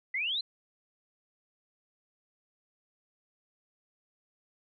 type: exponential sweep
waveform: sine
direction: up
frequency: 1971 to 4186 Hz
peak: -29 dBFS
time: 0.14-0.41 s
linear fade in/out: 5 ms
effects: none